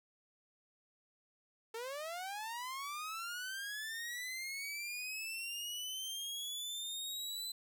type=linear sweep; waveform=sawtooth; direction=up; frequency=440 to 4036 Hz; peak=-37 dBFS; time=1.74-7.52 s; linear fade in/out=5 ms; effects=none